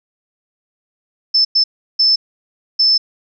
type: tone bursts at uneven times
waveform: sine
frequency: 5270 Hz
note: E8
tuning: 1 cent flat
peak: -9 dBFS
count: 4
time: 1.34-1.45 / 1.55-1.64 / 1.99-2.16 / 2.79-2.98 s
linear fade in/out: 10 ms
effects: none